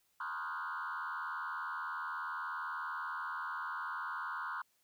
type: tone with frequency modulation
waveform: sine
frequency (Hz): 1244.5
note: D#6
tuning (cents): 0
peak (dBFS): -36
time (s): 0.2-4.62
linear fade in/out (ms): 5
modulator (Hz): 80.3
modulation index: 3.5
effects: tanh soft clip ceiling -34 dBFS + white hiss -75 dBFS RMS until 4.83 s